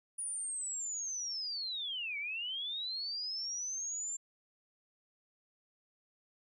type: linear two-way sweep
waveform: sine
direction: down then up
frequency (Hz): 9720 to 2217 to 7350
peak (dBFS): -36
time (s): 0.18-4.17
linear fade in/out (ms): 10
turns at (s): 2.18
effects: 13-bit